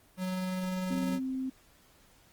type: tone with tremolo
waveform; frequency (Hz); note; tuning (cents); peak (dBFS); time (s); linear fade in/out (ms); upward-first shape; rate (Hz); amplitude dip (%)
square; 185; F#3; 0; -31; 0.17-1.2; 50; sine; 20; 25
type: tone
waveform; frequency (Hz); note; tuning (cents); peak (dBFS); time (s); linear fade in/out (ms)
sine; 261.6; C4; 0; -31; 0.9-1.5; 10
effects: pink hiss -62 dBFS RMS until 2.32 s + Opus 24 kbps